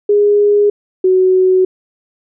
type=tone pair in turn; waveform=sine; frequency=411.9 / 372.4 Hz; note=G#4 / F#4; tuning=-14 / +11 cents; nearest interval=major second; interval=175 cents; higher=first; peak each=-7 dBFS; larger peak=neither; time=0.09-0.7 / 1.04-1.65 s; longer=neither; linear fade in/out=5 ms; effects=none